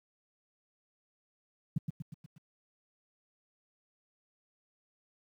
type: tone with echo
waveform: sine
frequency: 155.56 Hz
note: D#3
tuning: in tune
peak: -25 dBFS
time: 1.76-1.78 s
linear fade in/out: 5 ms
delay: 120 ms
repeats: 5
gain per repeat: -5 dB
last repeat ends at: 2.38 s
effects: high-pass 80 Hz 12 dB/octave + 11-bit